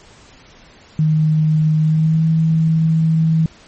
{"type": "tone with pitch glide", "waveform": "sine", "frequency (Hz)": [155.56, 160.77], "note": ["D#3", "E3"], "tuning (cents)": [0, -43], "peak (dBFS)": -11, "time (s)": [0.99, 3.46], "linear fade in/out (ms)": 2, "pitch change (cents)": 57, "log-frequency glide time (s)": [1.8, 2.24], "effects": ["pink hiss -45 dBFS RMS until 3.67 s", "MP3 32 kbps"]}